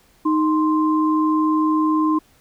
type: tone pair together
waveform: sine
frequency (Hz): 311.1 / 1046.5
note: D#4 / C6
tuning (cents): 0 / 0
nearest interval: octave + major sixth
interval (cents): 2100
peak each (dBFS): -16 / -21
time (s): 0.25-2.19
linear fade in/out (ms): 10
effects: pink hiss -56 dBFS RMS until 2.4 s